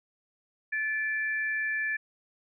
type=tone pair together; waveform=sine; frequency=1737.3 / 2349 Hz; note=A6 / D7; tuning=-22 / 0 cents; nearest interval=perfect fourth; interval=522 cents; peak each=-28 / -35 dBFS; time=0.72-1.97 s; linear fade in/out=10 ms; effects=none